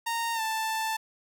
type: tone with pitch glide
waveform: sawtooth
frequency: 925 to 883.2 Hz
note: A#5 to A5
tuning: -14 to +6 cents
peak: -24 dBFS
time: 0.06-0.97 s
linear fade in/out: 10 ms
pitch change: -80 cents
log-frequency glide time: 0.34-0.41 s
effects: none